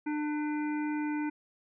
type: harmonic tone with a mistuned harmonic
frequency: 299.8 Hz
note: D4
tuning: 36 cents sharp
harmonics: 1 / 3 / 5 / 7 / 8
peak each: -30 / -40 / -44 / -47 / -48 dBFS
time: 0.06-1.3 s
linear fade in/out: 10 ms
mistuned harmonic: 7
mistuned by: -59 cents
effects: none